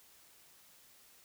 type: silence
effects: white hiss -62 dBFS RMS until 1.24 s